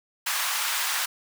pink high-pass noise, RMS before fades -27 dBFS, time 0.26-1.06 s, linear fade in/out 10 ms, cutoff 960 Hz, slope 24 dB/octave, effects none

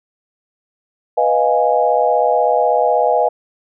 sine chord, F half-diminished seventh, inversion second, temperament equal, 493.9 / 622.3 / 698.5 / 830.6 Hz, Cb5 / Eb5 / F5 / Ab5, 0 / 0 / 0 / 0 cents, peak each -17 dBFS, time 1.17-3.29 s, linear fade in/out 10 ms, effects none

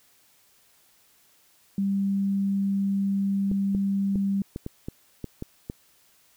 sine tone, 197.1 Hz, G3, 10 cents sharp, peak -22 dBFS, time 1.78-4.42 s, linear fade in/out 2 ms
clicks, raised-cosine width 3 ms, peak -19 dBFS, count 9, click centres 3.515 / 3.749 / 4.157 / 4.561 / 4.664 / 4.885 / 5.243 / 5.424 / 5.699 s
effects white hiss -61 dBFS RMS until 6.36 s

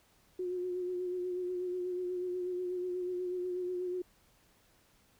sine tone with vibrato, 361.3 Hz, F#4, 41 cents flat, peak -33 dBFS, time 0.39-4.02 s, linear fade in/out 5 ms, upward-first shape sine, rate 8.2 Hz, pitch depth 29 cents each way, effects pink hiss -67 dBFS RMS until 5.19 s

